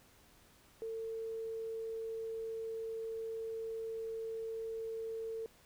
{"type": "tone", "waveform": "sine", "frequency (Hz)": 450, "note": "A4", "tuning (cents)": 39, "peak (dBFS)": -38, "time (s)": [0.82, 5.46], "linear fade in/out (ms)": 0, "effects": ["pink hiss -64 dBFS RMS until 5.65 s"]}